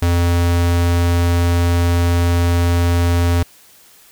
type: tone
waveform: square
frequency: 86.4 Hz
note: F2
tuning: 18 cents flat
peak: -13 dBFS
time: 0.02-3.43 s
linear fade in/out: 5 ms
effects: white hiss -47 dBFS RMS until 4.11 s